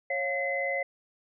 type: tone cluster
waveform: sine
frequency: 549 / 703 / 2041 Hz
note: C#5 / F5 / C7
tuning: -17 / +11 / -44 cents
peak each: -31 / -35 / -30 dBFS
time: 0.1-0.83 s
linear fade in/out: 5 ms
effects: none